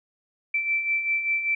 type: beating tone pair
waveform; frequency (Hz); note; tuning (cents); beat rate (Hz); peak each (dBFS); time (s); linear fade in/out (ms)
sine; 2329 / 2334.1; D7 / D7; -15 / -11; 5.1; -31 / -23; 0.54-1.55; 5
effects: none